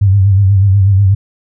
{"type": "tone with vibrato", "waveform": "sine", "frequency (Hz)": 98, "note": "G2", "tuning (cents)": 0, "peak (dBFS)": -5, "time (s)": [0.01, 1.15], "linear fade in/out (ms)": 10, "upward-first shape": "sine", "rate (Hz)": 8.2, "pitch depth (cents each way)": 70, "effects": []}